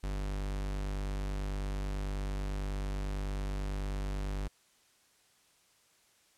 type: tone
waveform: 45% pulse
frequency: 49.12 Hz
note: G1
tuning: 4 cents sharp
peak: -33 dBFS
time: 0.03-4.48 s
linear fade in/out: 10 ms
effects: white hiss -67 dBFS RMS until 6.37 s + low-pass 10000 Hz 12 dB/octave